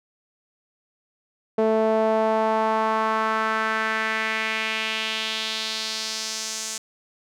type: tone with band-pass filter sweep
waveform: sawtooth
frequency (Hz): 220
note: A3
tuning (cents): 0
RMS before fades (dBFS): -24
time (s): 1.58-6.78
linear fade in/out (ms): 5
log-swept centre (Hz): 520 to 7000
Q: 2.3
effects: none